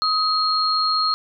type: tone pair together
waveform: sine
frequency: 1264 / 4255 Hz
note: D#6 / C8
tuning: +27 / +28 cents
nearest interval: octave + major sixth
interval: 2101 cents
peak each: -20 dBFS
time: 0.02-1.14 s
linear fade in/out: 0 ms
effects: none